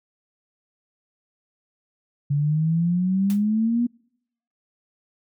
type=exponential sweep; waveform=sine; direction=up; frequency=141.1 to 243.5 Hz; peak=-18 dBFS; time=2.3-3.87 s; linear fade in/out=10 ms
type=noise with exponential decay; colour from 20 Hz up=white; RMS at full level=-34 dBFS; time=3.3-3.43 s; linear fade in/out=0 ms; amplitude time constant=27 ms
effects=noise-tail reverb RT60 0.7 s tail -26 dB re dry